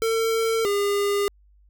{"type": "tone pair in turn", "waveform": "square", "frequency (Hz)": [451.2, 405], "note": ["A4", "G#4"], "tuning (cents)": [44, -43], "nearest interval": "major second", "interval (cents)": 187, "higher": "first", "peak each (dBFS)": -21, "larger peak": "neither", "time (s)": [[0.02, 0.65], [0.65, 1.28]], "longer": "neither", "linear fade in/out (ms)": 0, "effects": ["added 50 Hz sine -53 dBFS peak until 1.69 s"]}